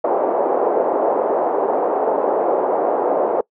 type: band-pass noise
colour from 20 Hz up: pink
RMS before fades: -18 dBFS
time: 0.04-3.41 s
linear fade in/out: 5 ms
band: 410 to 800 Hz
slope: 24 dB/octave
effects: noise-tail reverb RT60 0.1 s tail -24 dB re dry